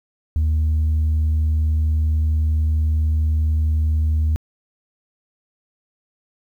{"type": "tone", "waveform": "sine", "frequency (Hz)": 77.78, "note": "D#2", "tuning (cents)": 0, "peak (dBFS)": -13, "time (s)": [0.36, 4.36], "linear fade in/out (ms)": 0, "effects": ["tanh soft clip ceiling -14 dBFS", "9-bit"]}